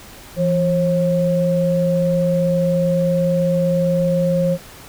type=tone pair together; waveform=sine; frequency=169.7 / 538.4 Hz; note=F3 / C5; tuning=-49 / +49 cents; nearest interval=octave + minor sixth; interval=1998 cents; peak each=-17 dBFS; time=0.36-4.58 s; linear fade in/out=50 ms; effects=pink hiss -40 dBFS RMS until 4.88 s